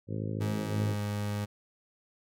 harmonic tone, 53.4 Hz, G#1, 49 cents sharp, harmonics 2 / 3 / 4 / 5 / 6 / 7 / 8 / 9 / 10, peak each -34 / -38 / -40 / -42 / -44 / -45 / -46 / -47 / -48 dBFS, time 0.07-0.96 s, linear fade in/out 50 ms
30% pulse tone with pitch glide, 105.2 to 103.39 Hz, G#2 to G#2, +23 to -7 cents, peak -28 dBFS, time 0.4-1.46 s, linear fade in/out 20 ms, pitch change -30 cents, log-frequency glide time 0.61-1.02 s
effects none

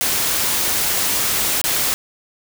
white noise with dropouts, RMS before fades -19 dBFS, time 0.01-1.94 s, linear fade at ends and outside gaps 0 ms, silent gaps 1.615-1.64 s, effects none

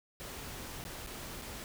pink noise with dropouts, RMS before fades -44 dBFS, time 0.2-1.64 s, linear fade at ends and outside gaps 0 ms, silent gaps 0.84-0.851 / 1.064-1.071 / 1.415-1.42 s, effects none

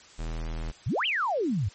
square tone, 40.42 Hz, E1, 33 cents flat, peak -31 dBFS, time 0.18-0.72 s, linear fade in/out 20 ms
sine exponential two-way sweep, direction up then down, 85.8 to 3240 to 85.8 Hz, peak -24 dBFS, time 0.86-1.69 s, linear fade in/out 10 ms, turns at 1.06 s
effects white hiss -52 dBFS RMS until 1.74 s + MP3 32 kbps

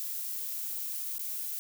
violet noise with dropouts, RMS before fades -36 dBFS, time 0-1.59 s, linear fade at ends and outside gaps 0 ms, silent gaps 1.182-1.194 s, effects none

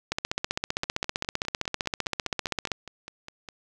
two click trains, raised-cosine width 0.2 ms, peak -9 / -22 dBFS, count 41 / 14, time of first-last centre 0.12-2.717 / 0.84-3.488 s, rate 15.4 / 4.91 Hz, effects none

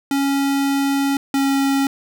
square tone pair in turn, 277.2 / 274.5 Hz, C#4 / C#4, 0 / -17 cents, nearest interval unison, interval 17 cents, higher first, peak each -17 / -16 dBFS, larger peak second, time 0.11-1.17 / 1.34-1.87 s, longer first, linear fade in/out 2 ms, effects none

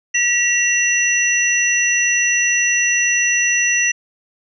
sine tone cluster, 1932 / 2741 / 5920 Hz, B6 / F7 / F#8, -39 / -33 / 0 cents, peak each -18 dBFS, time 0.14-3.92 s, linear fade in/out 10 ms, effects none

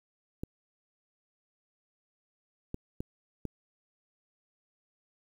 clicks, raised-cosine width 3 ms, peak -22 dBFS, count 4, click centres 0.435 / 2.744 / 3.005 / 3.453 s, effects 9-bit

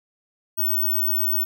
sine tone, 15804 Hz, B9, in tune, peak -19 dBFS, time 0.57-1.45 s, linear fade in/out 20 ms, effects none

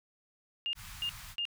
sine tone bursts, 2823 Hz, F7, 18 cents sharp, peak -31 dBFS, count 3, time 0.66-1.453 s, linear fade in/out 0 ms, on 71 ms, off 290 ms
pink band-stop noise, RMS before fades -47 dBFS, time 0.75-1.36 s, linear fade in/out 50 ms, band 150 to 1000 Hz, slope 24 dB/octave
effects none

